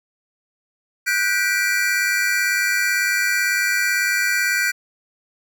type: chord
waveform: square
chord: G major seventh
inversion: third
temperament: just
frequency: 1470 / 1568 / 1960 / 2352 Hz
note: F#6 / G6 / B6 / D7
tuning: -12 / 0 / -14 / +2 cents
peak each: -24 dBFS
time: 1.06-4.72 s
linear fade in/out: 20 ms
effects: none